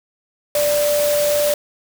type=tone in noise; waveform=sine; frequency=587.3 Hz; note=D5; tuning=in tune; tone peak=-15 dBFS; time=0.55-1.54 s; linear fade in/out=2 ms; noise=white; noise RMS=-24 dBFS; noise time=0.55-1.54 s; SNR=+6 dB; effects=none